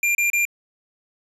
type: tone bursts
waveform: square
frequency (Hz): 2388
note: D7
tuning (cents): +28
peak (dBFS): -18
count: 3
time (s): 0.03-0.452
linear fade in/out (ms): 2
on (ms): 120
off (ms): 31
effects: resampled to 32000 Hz